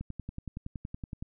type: click train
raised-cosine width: 5 ms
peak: -25 dBFS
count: 14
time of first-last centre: 0.01-1.225 s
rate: 10.7 Hz
effects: none